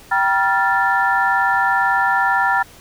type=tone cluster; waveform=sine; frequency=781 / 959 / 1385 / 1759 Hz; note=G5 / A#5 / F6 / A6; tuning=-7 / +49 / -15 / -1 cents; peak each=-19 dBFS; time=0.11-2.63 s; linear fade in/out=10 ms; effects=tanh soft clip ceiling -3 dBFS + pink hiss -44 dBFS RMS until 2.8 s